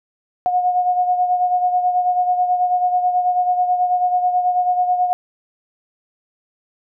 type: beating tone pair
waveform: sine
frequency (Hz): 722 / 731.2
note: F#5 / F#5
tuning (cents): -43 / -21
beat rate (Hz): 9.2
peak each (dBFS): -15 / -23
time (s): 0.46-5.13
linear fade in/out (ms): 0
effects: none